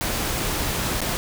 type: noise with dropouts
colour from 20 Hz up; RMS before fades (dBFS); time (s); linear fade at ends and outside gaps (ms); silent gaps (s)
pink; -25; 0.01-1.17; 0; 1.006-1.016
effects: none